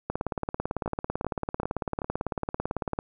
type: two click trains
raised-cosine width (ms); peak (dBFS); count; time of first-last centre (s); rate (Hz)
1; -17 / -14; 4 / 53; 0.86-2.018 / 0.1-2.989; 2.59 / 18
effects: none